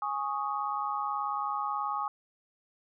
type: chord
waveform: sine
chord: Ab suspended fourth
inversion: none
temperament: just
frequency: 830.6 / 1107.5 / 1245.9 Hz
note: Ab5 / Db6 / Eb6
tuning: 0 / -2 / +2 cents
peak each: -34 dBFS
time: 0.02-2.08 s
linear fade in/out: 2 ms
effects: none